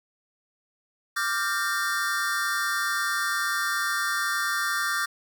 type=chord; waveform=square; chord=G minor seventh; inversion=second; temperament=equal with one note detuned; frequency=1174.7 / 1396.9 / 1568 / 1828.4 Hz; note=D6 / F6 / G6 / Bb6; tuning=0 / 0 / 0 / -34 cents; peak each=-31 dBFS; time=1.16-5.06 s; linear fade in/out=10 ms; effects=9-bit